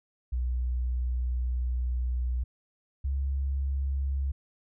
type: tone pair in turn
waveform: sine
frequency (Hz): 61.7 / 68.22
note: B1 / C#2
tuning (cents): -1 / -27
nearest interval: major second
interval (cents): 174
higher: second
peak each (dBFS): -26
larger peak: neither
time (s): 0.32-2.44 / 3.04-4.32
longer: first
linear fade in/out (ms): 10
effects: none